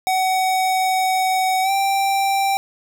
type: tone with pitch glide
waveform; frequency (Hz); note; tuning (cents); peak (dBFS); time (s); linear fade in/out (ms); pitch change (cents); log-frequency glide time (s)
square; 751 to 784.2; F#5 to G5; +26 to 0; -17; 0.07-2.57; 0; +74; 1.62-1.71
effects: none